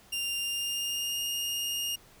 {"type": "tone with pitch glide", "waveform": "sawtooth", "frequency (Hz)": [2793, 2837], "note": ["F7", "F7"], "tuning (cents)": [-1, 27], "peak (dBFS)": -27, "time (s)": [0.12, 1.96], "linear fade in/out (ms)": 10, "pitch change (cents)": 28, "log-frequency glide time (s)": [0.37, 1.22], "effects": ["pink hiss -57 dBFS RMS until 2.2 s"]}